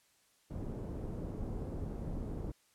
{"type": "low-pass noise", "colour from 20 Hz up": "pink", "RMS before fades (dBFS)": -40, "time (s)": [0.5, 2.52], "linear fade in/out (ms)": 10, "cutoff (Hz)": 410, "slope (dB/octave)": 12, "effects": ["white hiss -70 dBFS RMS until 2.74 s", "low-pass 11000 Hz 12 dB/octave"]}